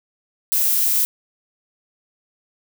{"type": "noise", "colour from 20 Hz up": "violet", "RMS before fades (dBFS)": -18, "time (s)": [0.52, 1.05], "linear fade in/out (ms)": 0, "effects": []}